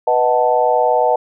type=chord; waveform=sine; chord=B dominant seventh; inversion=none; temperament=equal; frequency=493.9 / 622.3 / 740 / 880 Hz; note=B4 / D#5 / F#5 / A5; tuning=0 / 0 / 0 / 0 cents; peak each=-17 dBFS; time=0.07-1.16 s; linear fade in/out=5 ms; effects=none